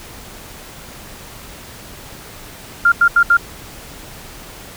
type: tone bursts at uneven times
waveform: sine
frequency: 1396.9 Hz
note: F6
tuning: in tune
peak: -7 dBFS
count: 4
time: 2.85-2.92 / 3.01-3.08 / 3.16-3.23 / 3.3-3.37 s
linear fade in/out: 5 ms
effects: pink hiss -36 dBFS RMS until 4.76 s